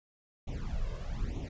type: noise with flanger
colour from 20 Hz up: brown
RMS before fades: -35 dBFS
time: 0.47-1.49 s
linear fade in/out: 10 ms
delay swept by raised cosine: 0.31 to 1.91 ms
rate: 1.1 Hz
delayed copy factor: +0.95
effects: resampled to 16000 Hz